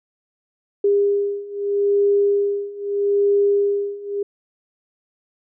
sine beating tone pair, 403.5 / 404.29 Hz, G#4 / G#4, -50 / -47 cents, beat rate 0.79 Hz, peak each -20 / -18 dBFS, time 0.84-4.23 s, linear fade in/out 5 ms, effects none

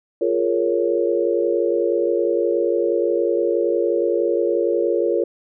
sine chord, Bb minor seventh, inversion second, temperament equal, 349.2 / 415.3 / 466.2 / 554.4 Hz, F4 / Ab4 / Bb4 / Db5, 0 / 0 / 0 / 0 cents, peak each -21 / -24 / -21 / -23 dBFS, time 0.21-5.24 s, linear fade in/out 5 ms, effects none

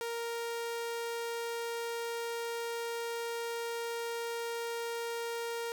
sawtooth tone, 466.2 Hz, A#4, in tune, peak -31 dBFS, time 0.01-5.72 s, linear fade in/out 0 ms, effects none

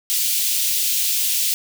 white high-pass noise, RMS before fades -20 dBFS, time 0.1-1.54 s, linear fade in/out 0 ms, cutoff 2700 Hz, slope 24 dB/octave, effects none

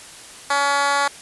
10% pulse tone with high-pass filter, 282.5 Hz, C#4, 33 cents sharp, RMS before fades -19 dBFS, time 0.5-1.08 s, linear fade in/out 5 ms, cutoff 840 Hz, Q 1.3, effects white hiss -40 dBFS RMS until 1.21 s + resampled to 24000 Hz

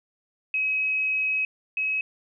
sine tone pair in turn, 2549 / 2558 Hz, D#7 / D#7, +41 / +47 cents, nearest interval unison, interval 6 cents, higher second, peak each -22 / -23 dBFS, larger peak first, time 0.54-1.45 / 1.77-2.01 s, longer first, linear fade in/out 2 ms, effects none

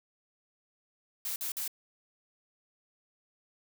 blue noise bursts, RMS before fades -35 dBFS, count 3, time 1.25-1.678 s, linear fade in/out 2 ms, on 110 ms, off 49 ms, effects none

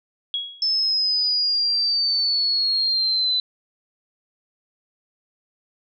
sine tone with exponential decay, 3322 Hz, G#7, in tune, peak -20 dBFS, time 0.34-0.75 s, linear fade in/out 1 ms, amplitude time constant 89 ms
sine exponential sweep, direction down, 5274 to 4000 Hz, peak -18 dBFS, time 0.62-3.4 s, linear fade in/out 2 ms
effects none

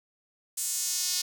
sawtooth tone with high-pass filter sweep, 361.6 Hz, F#4, 40 cents flat, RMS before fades -30 dBFS, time 0.57-1.22 s, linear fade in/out 10 ms, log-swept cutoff 8100 to 4900 Hz, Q 2, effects none

